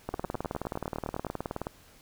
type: two click trains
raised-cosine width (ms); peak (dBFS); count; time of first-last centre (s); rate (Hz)
1; -18 / -19; 31 / 12; 0.09-1.669 / 0.14-1.267; 19 / 9.76
effects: pink hiss -57 dBFS RMS until 2.01 s